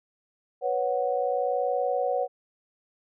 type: chord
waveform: sine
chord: B suspended second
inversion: none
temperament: equal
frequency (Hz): 493.9 / 554.4 / 740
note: B4 / C#5 / F#5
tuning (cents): 0 / 0 / 0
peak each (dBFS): -28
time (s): 0.61-2.28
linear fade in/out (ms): 50
effects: none